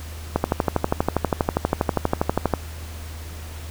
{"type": "click train", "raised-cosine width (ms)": 1, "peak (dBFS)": -4, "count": 28, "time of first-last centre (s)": [0.36, 2.537], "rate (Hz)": 12.4, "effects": ["added 79 Hz sine -33 dBFS peak until 3.7 s", "pink hiss -41 dBFS RMS until 3.7 s"]}